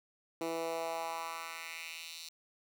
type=tone with high-pass filter sweep; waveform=10% pulse; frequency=164.81 Hz; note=E3; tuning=in tune; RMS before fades=-40 dBFS; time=0.41-2.29 s; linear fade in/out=2 ms; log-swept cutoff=340 to 4300 Hz; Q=2.1; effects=none